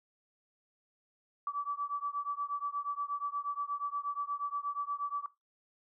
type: beating tone pair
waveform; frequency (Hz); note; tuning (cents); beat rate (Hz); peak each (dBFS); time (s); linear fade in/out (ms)
sine; 1149 / 1157.4; D6 / D6; -38 / -26; 8.4; -35 / -37; 1.47-5.26; 2
effects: noise-tail reverb RT60 0.2 s tail -18 dB re dry